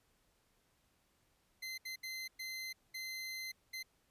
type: tone bursts at uneven times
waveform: 25% pulse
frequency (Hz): 2065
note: C7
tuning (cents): -23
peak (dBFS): -38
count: 6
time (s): 1.62-1.78 / 1.85-1.96 / 2.03-2.28 / 2.39-2.73 / 2.94-3.52 / 3.73-3.83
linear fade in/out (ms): 10
effects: pink hiss -75 dBFS RMS until 4.1 s + resampled to 32000 Hz